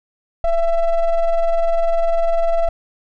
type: ring-modulated tone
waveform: triangle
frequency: 331 Hz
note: E4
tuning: 7 cents sharp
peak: -8 dBFS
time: 0.44-2.69 s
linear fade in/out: 5 ms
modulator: 341 Hz
effects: none